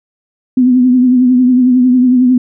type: tone with vibrato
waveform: sine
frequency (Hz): 251.5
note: B3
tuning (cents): +32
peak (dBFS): -5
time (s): 0.57-2.38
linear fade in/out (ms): 5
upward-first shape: triangle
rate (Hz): 11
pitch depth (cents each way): 56
effects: none